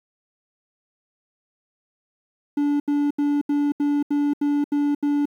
triangle tone bursts, 289.5 Hz, D4, 25 cents flat, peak -16 dBFS, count 9, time 2.57-5.256 s, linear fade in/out 5 ms, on 230 ms, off 77 ms, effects 9-bit

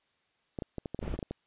clicks, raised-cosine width 2 ms, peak -22 dBFS, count 12, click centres 0.588 / 0.622 / 0.783 / 0.858 / 0.946 / 0.991 / 1.028 / 1.079 / 1.14 / 1.19 / 1.228 / 1.31 s
brown noise, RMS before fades -36 dBFS, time 1.01-1.17 s, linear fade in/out 20 ms
effects white hiss -73 dBFS RMS until 1.46 s + resampled to 8000 Hz

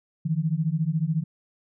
sine beating tone pair, 152.4 / 166.4 Hz, D#3 / E3, -36 / +17 cents, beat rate 14 Hz, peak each -25 dBFS, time 0.25-1.24 s, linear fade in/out 10 ms, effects none

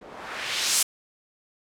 blue noise with low-pass filter sweep, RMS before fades -28 dBFS, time 0.01-0.83 s, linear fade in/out 5 ms, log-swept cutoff 450 to 9800 Hz, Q 1.1, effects none

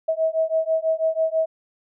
sine beating tone pair, 640 / 646.1 Hz, D#5 / E5, +49 / -35 cents, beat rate 6.1 Hz, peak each -22 dBFS, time 0.08-1.46 s, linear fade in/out 10 ms, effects none

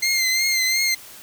20% pulse tone with vibrato, 2093 Hz, C7, in tune, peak -13 dBFS, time 0.02-0.95 s, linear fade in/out 10 ms, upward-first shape triangle, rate 2.8 Hz, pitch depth 52 cents each way, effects white hiss -42 dBFS RMS until 1.22 s

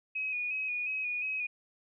sine tone with vibrato, 2500 Hz, D#7, 8 cents sharp, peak -31 dBFS, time 0.15-1.47 s, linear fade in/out 10 ms, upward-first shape square, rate 2.8 Hz, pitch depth 31 cents each way, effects none

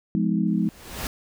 sine chord, F half-diminished seventh, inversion none, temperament just, 174.61 / 209.5 / 251.4 / 314.3 Hz, F3 / Ab3 / Cb4 / Eb4, 0 / +15 / +31 / +18 cents, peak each -24 / -23 / -29 / -28 dBFS, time 0.15-0.69 s, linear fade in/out 0 ms
pink noise with exponential growth, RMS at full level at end -28 dBFS, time 0.47-1.07 s, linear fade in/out 1 ms, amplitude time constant 130 ms
effects none

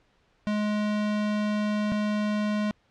square tone pair in turn, 210 / 210 Hz, G#3 / G#3, +19 / +19 cents, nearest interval unison, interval 0 cents, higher neither, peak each -25 dBFS, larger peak neither, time 0.47-1.92 / 1.92-2.71 s, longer first, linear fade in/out 0 ms, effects pink hiss -66 dBFS RMS until 2.9 s + low-pass 4000 Hz 12 dB/octave

